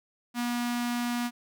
sawtooth tone with notch filter, 240.9 Hz, B3, 43 cents flat, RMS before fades -30 dBFS, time 0.34-1.31 s, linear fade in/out 50 ms, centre 480 Hz, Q 1.9, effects none

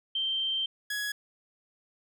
sine / sawtooth tone pair in turn, 3136 / 1674.7 Hz, G7 / G#6, 0 / +14 cents, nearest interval major seventh, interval 1086 cents, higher first, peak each -27 dBFS, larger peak neither, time 0.15-0.66 / 0.9-1.12 s, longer first, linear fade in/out 5 ms, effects none

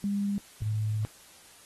sine tone pair in turn, 201.4 / 107.55 Hz, G3 / A2, +47 / -39 cents, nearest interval major seventh, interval 1086 cents, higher first, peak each -26 dBFS, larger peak neither, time 0.04-0.38 / 0.62-1.05 s, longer second, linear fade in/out 0 ms, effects white hiss -54 dBFS RMS until 1.65 s + AAC 32 kbps

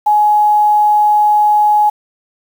sine tone with quantisation, 840 Hz, G#5, 19 cents sharp, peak -7 dBFS, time 0.06-1.9 s, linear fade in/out 10 ms, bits 6, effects none

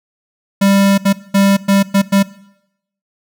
square tone bursts at uneven times, 197.4 Hz, G3, 12 cents sharp, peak -9 dBFS, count 6, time 0.61-0.98 / 1.05-1.13 / 1.34-1.57 / 1.68-1.83 / 1.94-2.02 / 2.12-2.23 s, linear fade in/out 10 ms, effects noise-tail reverb RT60 0.8 s tail -19 dB re dry

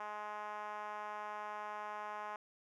5% pulse tone with band-pass filter, 210 Hz, G#3, 19 cents sharp, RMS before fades -44 dBFS, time 0-2.36 s, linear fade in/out 2 ms, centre 920 Hz, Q 2.3, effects none

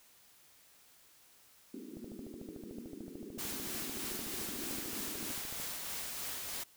pink band-pass noise, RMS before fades -48 dBFS, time 1.74-5.32 s, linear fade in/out 0 ms, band 210 to 400 Hz, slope 48 dB/octave
click train, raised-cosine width 2 ms, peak -35 dBFS, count 50, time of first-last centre 1.97-5.6 s, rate 13.5 Hz
white noise with tremolo, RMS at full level -40 dBFS, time 3.38-6.64 s, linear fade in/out 10 ms, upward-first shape sine, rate 3.2 Hz, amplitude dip 25%
effects white hiss -63 dBFS RMS until 6.76 s

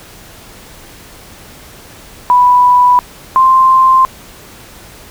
sine tone pair in turn, 987.8 / 1046.5 Hz, B5 / C6, 0 / 0 cents, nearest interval minor second, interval 100 cents, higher second, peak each -4 dBFS, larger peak neither, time 2.3-2.99 / 3.36-4.05 s, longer neither, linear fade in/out 0 ms, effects pink hiss -36 dBFS RMS until 5.1 s

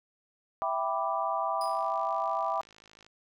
sine chord, E minor seventh, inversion none, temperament equal, 659.3 / 784 / 987.8 / 1174.7 Hz, E5 / G5 / B5 / D6, 0 / 0 / 0 / 0 cents, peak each -33 dBFS, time 0.62-2.61 s, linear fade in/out 0 ms
30% pulse tone with exponential decay, 4958 Hz, D#8, 7 cents flat, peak -35 dBFS, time 1.61-1.96 s, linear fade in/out 1 ms, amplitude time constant 75 ms
click train, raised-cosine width 0.2 ms, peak -37 dBFS, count 78, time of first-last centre 1.62-3.065 s, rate 53.3 Hz
effects none

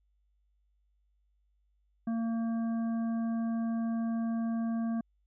harmonic tone, 228.3 Hz, A#3, 36 cents flat, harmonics 1 / 3 / 5 / 7, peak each -29 / -43 / -50 / -54 dBFS, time 2.07-5.01 s, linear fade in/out 5 ms, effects added 50 Hz sine -69 dBFS peak until 5.26 s

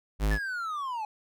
square tone, 51.91 Hz, G#1, in tune, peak -24 dBFS, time 0.19-0.39 s, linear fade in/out 50 ms
triangle linear sweep, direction down, 1760 to 830.6 Hz, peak -29 dBFS, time 0.31-1.05 s, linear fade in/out 2 ms
effects none

